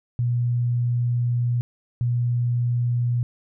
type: tone pair in turn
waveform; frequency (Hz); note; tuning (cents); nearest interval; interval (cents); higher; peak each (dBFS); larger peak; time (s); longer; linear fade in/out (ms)
sine; 120.9 / 120.9; B2 / B2; -36 / -36; unison; 0; neither; -19; neither; 0.19-1.61 / 2.01-3.23; first; 0
effects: none